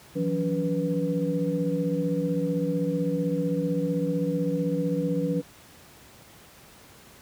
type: tone cluster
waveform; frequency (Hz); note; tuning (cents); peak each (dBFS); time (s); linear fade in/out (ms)
sine; 164.5 / 180.2 / 283.1 / 489.2; E3 / F#3 / C#4 / B4; -3 / -45 / +37 / -16; -29; 0.15-5.42; 20
effects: pink hiss -51 dBFS RMS until 7.21 s + high-pass 60 Hz 12 dB/octave